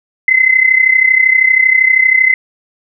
sine tone with amplitude modulation, 2051 Hz, C7, 35 cents flat, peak -3 dBFS, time 0.28-2.34 s, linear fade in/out 2 ms, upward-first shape sine, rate 32.7 Hz, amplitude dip 75%, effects none

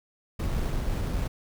brown noise with sample-and-hold, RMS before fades -28 dBFS, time 0.39-1.28 s, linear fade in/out 10 ms, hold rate 4900 Hz, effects none

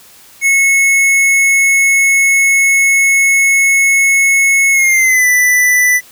square tone with pitch glide, 2191 to 1986.1 Hz, C#7 to B6, -21 to +9 cents, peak -8 dBFS, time 0.41-6.01 s, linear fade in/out 50 ms, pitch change -170 cents, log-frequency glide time 4.72-5.27 s, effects white hiss -41 dBFS RMS until 6.11 s

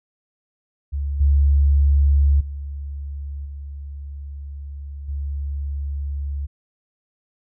sine tone with level steps, 70.7 Hz, C#2, 35 cents sharp, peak -21 / -12 / -27 / -30 / -23 dBFS, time 0.92-6.47 s, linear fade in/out 20 ms, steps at 1.2 / 2.4 / 3.45 / 5.08 s, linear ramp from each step 10 ms, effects none

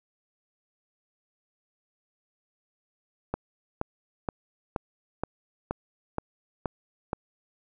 click train, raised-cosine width 1 ms, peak -14 dBFS, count 9, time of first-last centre 3.34-7.131 s, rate 2.11 Hz, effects none

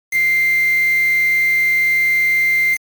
sine tone with quantisation, 2093 Hz, C7, in tune, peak -12 dBFS, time 0.11-2.78 s, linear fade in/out 50 ms, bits 4, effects MP3 96 kbps

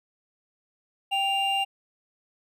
triangle tone pair together, 784 / 2794 Hz, G5 / F7, 0 / 0 cents, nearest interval octave + minor seventh, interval 2200 cents, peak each -24 dBFS, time 1.11-1.65 s, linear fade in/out 20 ms, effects none

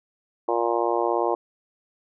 harmonic tone, 117.4 Hz, A#2, 13 cents sharp, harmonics 3 / 4 / 5 / 6 / 7 / 8 / 9, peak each -26 / -27 / -28 / -29 / -29 / -30 / -31 dBFS, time 0.48-1.35 s, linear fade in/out 5 ms, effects none

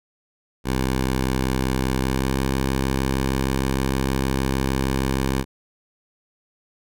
10% pulse tone with pitch glide, 65.1 to 66.47 Hz, C2 to C2, -8 to +28 cents, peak -12 dBFS, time 0.64-5.45 s, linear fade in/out 50 ms, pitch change +36 cents, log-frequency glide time 2-2.34 s, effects none

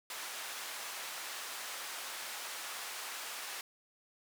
pink band-pass noise, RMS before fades -43 dBFS, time 0.1-3.61 s, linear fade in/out 2 ms, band 950 to 15000 Hz, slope 12 dB/octave, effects none

